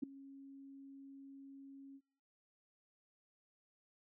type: tone with ADSR envelope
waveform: sine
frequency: 274 Hz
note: C#4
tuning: 20 cents flat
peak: -32 dBFS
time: 0.02-2.01 s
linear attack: 14 ms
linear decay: 6 ms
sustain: -20 dB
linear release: 55 ms
effects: noise-tail reverb RT60 0.7 s tail -26 dB re dry